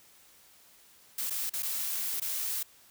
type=noise with dropouts; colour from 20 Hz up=blue; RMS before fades=-33 dBFS; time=1.18-2.63 s; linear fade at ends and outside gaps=5 ms; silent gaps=1.299-1.305 / 1.497-1.535 / 1.624-1.629 / 2.2-2.217 s; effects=white hiss -59 dBFS RMS until 2.9 s